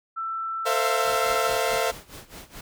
sine tone, 1332 Hz, E6, 18 cents sharp, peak -27 dBFS, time 0.16-1.5 s, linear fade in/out 20 ms
sawtooth chord, F major seventh, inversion first, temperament equal with one note detuned, 451.3 / 523.3 / 659.3 / 698.5 Hz, A4 / C5 / E5 / F5, +44 / 0 / 0 / 0 cents, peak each -24 dBFS, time 0.65-1.92 s, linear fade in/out 20 ms
pink noise with tremolo, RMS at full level -40 dBFS, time 1.05-2.61 s, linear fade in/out 5 ms, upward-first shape sine, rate 4.7 Hz, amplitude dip 85%
effects none

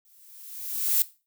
violet noise with exponential growth, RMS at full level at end -20 dBFS, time 0.05-1.02 s, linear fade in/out 0 ms, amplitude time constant 210 ms, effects noise-tail reverb RT60 0.3 s tail -17 dB re dry

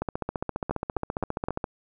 two click trains, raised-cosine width 1 ms, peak -14 / -13 dBFS, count 25 / 4, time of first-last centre 0.02-1.642 / 0.71-1.485 s, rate 14.8 / 3.87 Hz, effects none

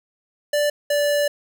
square tone pair in turn, 587.3 / 582.2 Hz, D5 / D5, 0 / -15 cents, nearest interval unison, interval 15 cents, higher first, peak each -18 dBFS, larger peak neither, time 0.53-0.7 / 0.9-1.28 s, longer second, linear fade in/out 5 ms, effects none

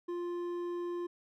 triangle tone with hard clipping, 349.2 Hz, F4, in tune, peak -36 dBFS, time 0.08-1.07 s, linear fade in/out 10 ms, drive 10 dB, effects none

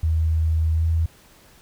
sine tone with pitch glide, 80 to 81.68 Hz, D#2 to E2, +49 to -15 cents, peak -17 dBFS, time 0.03-1.06 s, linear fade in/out 5 ms, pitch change +36 cents, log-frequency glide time 0.75-0.84 s, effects pink hiss -52 dBFS RMS until 1.61 s

